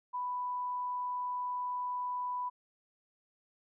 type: tone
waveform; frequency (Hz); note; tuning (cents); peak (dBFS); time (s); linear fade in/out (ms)
sine; 991; B5; +6; -33; 0.13-2.5; 20
effects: none